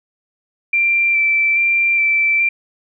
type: tone with vibrato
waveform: sine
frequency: 2349 Hz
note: D7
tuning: in tune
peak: -12 dBFS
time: 0.73-2.49 s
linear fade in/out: 5 ms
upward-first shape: square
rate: 1.2 Hz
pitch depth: 13 cents each way
effects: none